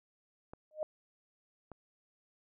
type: clicks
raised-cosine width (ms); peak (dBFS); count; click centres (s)
1; -33; 2; 0.535 / 1.717
type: tone with exponential growth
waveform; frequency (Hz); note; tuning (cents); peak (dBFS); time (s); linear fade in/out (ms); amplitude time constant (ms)
sine; 616; D#5; -17; -28; 0.71-0.83; 1; 25
effects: none